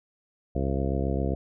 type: harmonic tone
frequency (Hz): 67.5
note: C#2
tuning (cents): -45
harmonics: 1 / 2 / 3 / 4 / 5 / 6 / 7 / 8 / 10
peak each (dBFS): -28 / -31 / -33 / -34 / -35 / -36 / -36 / -37 / -38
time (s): 0.55-1.35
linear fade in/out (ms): 5
effects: none